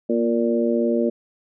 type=harmonic tone with a mistuned harmonic; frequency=116.54 Hz; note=A#2; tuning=in tune; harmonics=2 / 3 / 4 / 5; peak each=-21 / -23 / -24 / -25 dBFS; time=0.09-1.1 s; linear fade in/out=10 ms; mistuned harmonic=2; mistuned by=+24 cents; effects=none